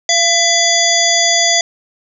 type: harmonic tone with a mistuned harmonic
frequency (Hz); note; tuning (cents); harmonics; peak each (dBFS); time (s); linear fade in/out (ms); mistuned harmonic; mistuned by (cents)
684; F5; -36; 1 / 3 / 5 / 7 / 9 / 10; -17 / -17 / -17 / -17 / -17 / -17; 0.09-1.61; 2; 3; -42
effects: none